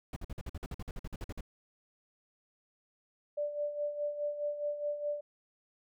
brown noise bursts, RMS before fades -39 dBFS, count 16, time 0.13-1.408 s, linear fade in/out 2 ms, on 33 ms, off 50 ms
sine tone with tremolo, 587.3 Hz, D5, in tune, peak -30 dBFS, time 3.37-5.21 s, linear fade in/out 10 ms, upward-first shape sine, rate 4.8 Hz, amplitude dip 65%
effects none

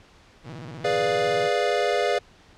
sawtooth tone with vibrato, 138.59 Hz, C#3, in tune, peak -32 dBFS, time 0.43-1.5 s, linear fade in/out 50 ms, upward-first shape square, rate 16 Hz, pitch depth 270 cents each way
square chord, G# diminished seventh, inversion none, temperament equal, 415.3 / 493.9 / 587.3 / 698.5 Hz, G#4 / B4 / D5 / F5, 0 / 0 / 0 / 0 cents, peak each -27 dBFS, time 0.84-2.19 s, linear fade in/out 10 ms
effects pink hiss -53 dBFS RMS until 2.57 s + low-pass 5000 Hz 12 dB/octave

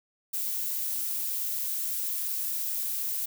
violet noise, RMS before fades -31 dBFS, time 0.33-3.26 s, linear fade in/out 10 ms, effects none

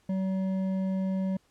sine tone with hard clipping, 189.9 Hz, F#3, 45 cents sharp, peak -28 dBFS, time 0.09-1.37 s, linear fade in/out 5 ms, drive 7 dB, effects pink hiss -67 dBFS RMS until 1.5 s + low-pass 10000 Hz 12 dB/octave

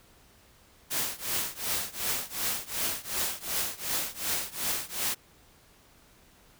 white noise with tremolo, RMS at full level -28 dBFS, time 0.9-5.15 s, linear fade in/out 20 ms, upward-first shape triangle, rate 2.7 Hz, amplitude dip 95%, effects pink hiss -59 dBFS RMS until 6.59 s

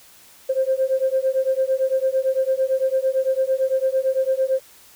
sine beating tone pair, 523 / 531.9 Hz, C5 / C5, -1 / +28 cents, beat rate 8.9 Hz, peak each -20 dBFS, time 0.49-4.6 s, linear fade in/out 10 ms, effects tanh soft clip ceiling -10 dBFS + white hiss -49 dBFS RMS until 4.95 s

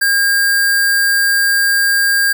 sine tone with sample-and-hold, 1615 Hz, G#6, 49 cents flat, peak -10 dBFS, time 0.01-2.33 s, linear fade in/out 10 ms, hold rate 6300 Hz, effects none

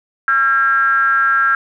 triangle ring-modulated tone, 130 Hz, C3, 11 cents flat, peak -6 dBFS, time 0.28-1.55 s, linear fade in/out 2 ms, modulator 1490 Hz, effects none

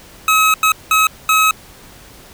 25% pulse tone bursts at uneven times, 1280 Hz, D#6, 49 cents sharp, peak -6 dBFS, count 4, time 0.28-0.54 / 0.63-0.72 / 0.91-1.07 / 1.29-1.51 s, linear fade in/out 2 ms, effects pink hiss -41 dBFS RMS until 2.33 s

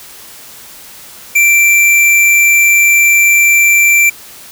square tone, 2349 Hz, D7, in tune, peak -6 dBFS, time 1.35-4.1 s, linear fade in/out 10 ms, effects white hiss -34 dBFS RMS until 4.51 s

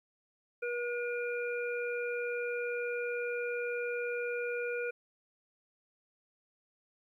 harmonic tone, 481.1 Hz, B4, 45 cents flat, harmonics 1 / 3 / 5, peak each -34 / -39 / -41 dBFS, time 0.62-4.91 s, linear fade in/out 10 ms, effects 12-bit

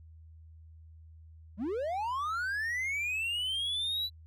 triangle linear sweep, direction up, 176.2 to 3994 Hz, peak -29 dBFS, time 1.57-4.1 s, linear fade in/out 50 ms, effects added 80 Hz sine -50 dBFS peak until 4.26 s

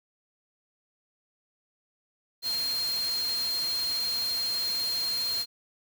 sine tone in noise, 4204 Hz, C8, 7 cents sharp, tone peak -27 dBFS, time 2.42-5.46 s, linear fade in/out 50 ms, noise white, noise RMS -38 dBFS, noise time 2.42-5.46 s, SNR +8 dB, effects none

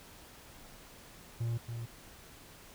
triangle tone with echo, 116.54 Hz, A#2, in tune, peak -29 dBFS, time 1.4-1.58 s, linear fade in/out 10 ms, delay 280 ms, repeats 1, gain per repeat -6 dB, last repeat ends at 1.86 s, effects pink hiss -54 dBFS RMS until 2.74 s

